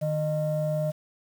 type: tone pair together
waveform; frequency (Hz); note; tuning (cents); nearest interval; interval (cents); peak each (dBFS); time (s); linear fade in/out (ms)
sine; 153.25 / 613; D#3 / D#5; -26 / -26; 2 octaves; 2400; -26; 0.01-0.92; 20
effects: tanh soft clip ceiling -18 dBFS + 8-bit